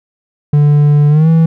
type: tone with pitch glide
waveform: triangle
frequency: 146.83 to 162.92 Hz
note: D3 to E3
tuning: 0 to -20 cents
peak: -3 dBFS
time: 0.53-1.46 s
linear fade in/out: 5 ms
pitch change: +180 cents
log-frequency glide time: 1.09-1.29 s
effects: none